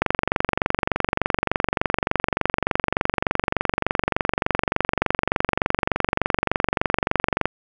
click train, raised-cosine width 0.5 ms, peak -3 dBFS, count 175, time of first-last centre 0.02-7.456 s, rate 23.4 Hz, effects none

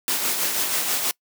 white noise with tremolo, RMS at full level -22 dBFS, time 0.08-1.11 s, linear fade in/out 0 ms, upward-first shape sine, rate 6.2 Hz, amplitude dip 40%, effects noise-tail reverb RT60 0.1 s tail -25 dB re dry + high-pass 200 Hz 12 dB/octave

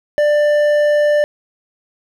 triangle tone with hard clipping, 592 Hz, D5, 14 cents sharp, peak -12 dBFS, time 0.18-1.24 s, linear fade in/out 0 ms, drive 10 dB, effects none

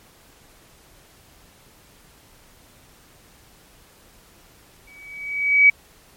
sine tone with exponential growth, 2274 Hz, C#7, 44 cents sharp, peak -7 dBFS, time 4.87-5.7 s, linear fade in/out 5 ms, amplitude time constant 180 ms, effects pink hiss -52 dBFS RMS until 6.16 s + MP3 64 kbps

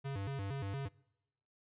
square tone with vibrato, 116.6 Hz, A#2, 1 cent sharp, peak -38 dBFS, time 0.04-0.89 s, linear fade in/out 20 ms, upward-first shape square, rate 4.3 Hz, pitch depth 290 cents each way, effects noise-tail reverb RT60 0.9 s tail -25 dB re dry + resampled to 8000 Hz

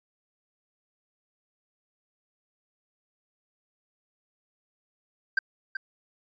triangle tone with echo, 1568 Hz, G6, in tune, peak -18 dBFS, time 5.37-5.39 s, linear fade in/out 5 ms, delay 380 ms, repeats 1, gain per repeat -9 dB, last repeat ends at 5.77 s, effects resampled to 16000 Hz

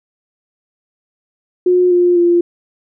sine tone with pitch steps, 360.8 / 353.6 / 346.5 Hz, F#4 / F4 / F4, -44 / +22 / -14 cents, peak -8 dBFS, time 1.66-2.41 s, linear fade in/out 5 ms, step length 250 ms, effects none

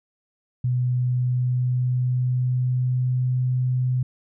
sine tone with pitch glide, 124.8 to 126.83 Hz, B2 to B2, +19 to +46 cents, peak -19 dBFS, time 0.64-4.03 s, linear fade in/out 5 ms, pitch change +27 cents, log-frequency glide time 0.95-3.43 s, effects none

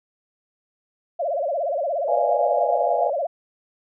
sine tone with vibrato, 618 Hz, D#5, 12 cents flat, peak -21 dBFS, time 1.19-3.27 s, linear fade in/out 10 ms, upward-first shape sine, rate 17 Hz, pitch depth 220 cents each way
sine chord, B diminished seventh, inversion none, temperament equal, 493.9 / 587.3 / 698.5 / 830.6 Hz, B4 / D5 / F5 / Ab5, 0 / 0 / 0 / 0 cents, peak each -27 / -26 / -23 / -26 dBFS, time 2.08-3.1 s, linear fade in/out 5 ms
effects none

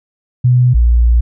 sine tone pair in turn, 124.5 / 58.76 Hz, B2 / A#1, +14 / +14 cents, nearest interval octave + minor second, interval 1300 cents, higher first, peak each -6 dBFS, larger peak neither, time 0.44-0.74 / 0.74-1.21 s, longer second, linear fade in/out 10 ms, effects none

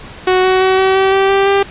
sawtooth tone with pitch steps, 370 / 373.7 / 377.3 / 381.1 / 384.8 / 388.6 / 392.5 / 396.3 Hz, F#4 / F#4 / F#4 / G4 / G4 / G4 / G4 / G4, 0 / +17 / +34 / -49 / -32 / -15 / +2 / +19 cents, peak -5 dBFS, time 0.27-1.63 s, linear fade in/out 5 ms, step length 170 ms, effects pink hiss -33 dBFS RMS until 1.7 s + resampled to 8000 Hz

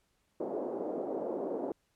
pink band-pass noise, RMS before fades -36 dBFS, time 0.4-1.72 s, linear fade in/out 2 ms, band 300 to 640 Hz, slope 24 dB/octave, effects pink hiss -75 dBFS RMS until 1.95 s + low-pass 12000 Hz 12 dB/octave

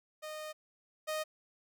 sawtooth tone pair in turn, 616 / 620.3 Hz, D#5 / D#5, -17 / -5 cents, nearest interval unison, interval 12 cents, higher second, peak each -37 / -30 dBFS, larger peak second, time 0.22-0.53 / 1.07-1.24 s, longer first, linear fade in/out 20 ms, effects none

